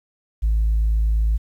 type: tone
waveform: sine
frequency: 54.2 Hz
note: A1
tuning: 25 cents flat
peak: -14 dBFS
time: 0.42-1.38 s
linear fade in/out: 20 ms
effects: tanh soft clip ceiling -13 dBFS + 9-bit